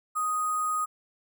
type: tone with sample-and-hold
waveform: sine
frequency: 1244.5 Hz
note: D#6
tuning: in tune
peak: -25 dBFS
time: 0.15-0.86 s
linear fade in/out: 20 ms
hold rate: 8820 Hz
effects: none